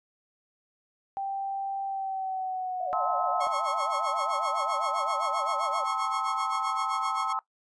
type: tone with pitch glide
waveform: sine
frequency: 784 to 718.9 Hz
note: G5 to F5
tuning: 0 to +50 cents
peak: -29 dBFS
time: 1.17-3.47 s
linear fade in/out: 0 ms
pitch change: -150 cents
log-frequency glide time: 1.85-3.09 s
type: tone with vibrato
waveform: sine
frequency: 622.3 Hz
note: D#5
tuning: in tune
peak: -34 dBFS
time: 2.8-5.84 s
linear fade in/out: 5 ms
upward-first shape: sine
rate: 7.5 Hz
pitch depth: 180 cents each way
type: chord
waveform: sine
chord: A minor seventh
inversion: third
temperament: equal with one note detuned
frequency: 784 / 880 / 1046.5 / 1290.6 Hz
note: G5 / A5 / C6 / E6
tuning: 0 / 0 / 0 / -37 cents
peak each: -35 / -35 / -34 / -30 dBFS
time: 2.93-7.39 s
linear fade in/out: 0 ms
type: tone with tremolo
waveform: sawtooth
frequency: 1088 Hz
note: C#6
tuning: 33 cents flat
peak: -28 dBFS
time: 3.4-7.33 s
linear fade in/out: 10 ms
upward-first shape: sine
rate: 7.7 Hz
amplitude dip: 90%
effects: noise-tail reverb RT60 0.1 s tail -18 dB re dry + resampled to 22050 Hz